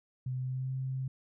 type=tone with pitch glide; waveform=sine; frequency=128.3 to 131.53 Hz; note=C3 to C3; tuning=-34 to +9 cents; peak=-32 dBFS; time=0.26-1.08 s; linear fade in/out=5 ms; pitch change=+43 cents; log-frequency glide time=0.43-0.73 s; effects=none

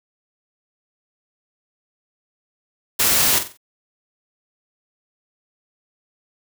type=noise with echo; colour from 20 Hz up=white; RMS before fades=-17 dBFS; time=2.99-3.39 s; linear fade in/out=10 ms; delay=46 ms; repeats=4; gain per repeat=-9 dB; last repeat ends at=3.574 s; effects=none

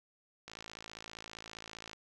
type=click train; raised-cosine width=0.2 ms; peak=-28 dBFS; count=81; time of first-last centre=0.48-1.932 s; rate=55.1 Hz; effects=none

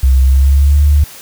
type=tone with pitch glide; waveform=sine; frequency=65.41 to 73 Hz; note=C2 to D2; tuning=0 to -10 cents; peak=-5 dBFS; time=0.03-1.04 s; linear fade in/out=5 ms; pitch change=+190 cents; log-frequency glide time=0.22-0.81 s; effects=white hiss -34 dBFS RMS until 1.21 s

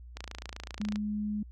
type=click train; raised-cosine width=0.2 ms; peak=-22 dBFS; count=23; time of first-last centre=0.17-0.959 s; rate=27.9 Hz
type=tone; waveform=sine; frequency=209.4 Hz; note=G#3; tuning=15 cents sharp; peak=-30 dBFS; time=0.8-1.43 s; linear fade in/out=5 ms
effects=added 60 Hz sine -45 dBFS peak until 1.51 s + Opus 48 kbps

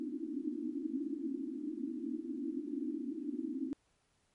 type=band-pass noise; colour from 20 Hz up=white; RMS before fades=-39 dBFS; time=0-3.73 s; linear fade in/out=0 ms; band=240 to 330 Hz; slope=96 dB/octave; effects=pink hiss -75 dBFS RMS until 4.34 s + MP3 48 kbps

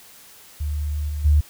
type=tone with level steps; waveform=sine; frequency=74.3 Hz; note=D2; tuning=21 cents sharp; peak=-22 / -24 / -12 dBFS; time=0.6-1.41 s; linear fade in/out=10 ms; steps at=1.08 / 1.24 s; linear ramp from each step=20 ms; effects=white hiss -47 dBFS RMS until 1.49 s

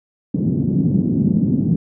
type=band-pass noise; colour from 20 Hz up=pink; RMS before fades=-17 dBFS; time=0.34-1.76 s; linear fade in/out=5 ms; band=140 to 260 Hz; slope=24 dB/octave; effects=none

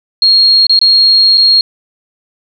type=tone with dropouts; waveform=sine; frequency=4266 Hz; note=C8; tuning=33 cents sharp; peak=-4 dBFS; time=0.22-1.61 s; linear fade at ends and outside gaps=2 ms; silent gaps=0.668-0.695 / 0.791-0.814 / 1.374-1.378 s; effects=none

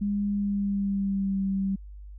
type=tone with pitch glide; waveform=sine; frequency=203.4 to 193.99 Hz; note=G#3 to G3; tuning=-36 to -18 cents; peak=-24 dBFS; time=0.01-1.76 s; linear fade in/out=10 ms; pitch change=-82 cents; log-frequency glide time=0.3-1.4 s; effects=added 50 Hz sine -40 dBFS peak until 2.18 s

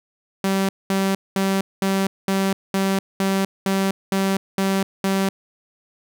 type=tone bursts; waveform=sawtooth; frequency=193.6 Hz; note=G3; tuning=21 cents flat; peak=-14 dBFS; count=11; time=0.44-5.29 s; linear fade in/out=2 ms; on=250 ms; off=210 ms; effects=none

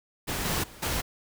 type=noise with level steps; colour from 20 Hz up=pink; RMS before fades=-31 / -28 / -48 / -29 dBFS; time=0.27-1.02 s; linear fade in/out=20 ms; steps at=0.45 / 0.63 / 0.82 s; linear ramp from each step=10 ms; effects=none

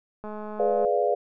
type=click train; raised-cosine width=1 ms; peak=-24 dBFS; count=130; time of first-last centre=0.24-0.848 s; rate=212 Hz
type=chord; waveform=sine; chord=G# diminished seventh; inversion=none; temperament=equal with one note detuned; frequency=418.9 / 493.9 / 587.3 / 698.5 Hz; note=G#4 / B4 / D5 / F5; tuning=+15 / 0 / 0 / 0 cents; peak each=-26 dBFS; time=0.59-1.15 s; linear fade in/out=10 ms
effects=none

